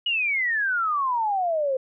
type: exponential sweep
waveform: sine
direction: down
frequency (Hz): 2929 to 512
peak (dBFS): -21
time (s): 0.06-1.77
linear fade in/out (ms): 5
effects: none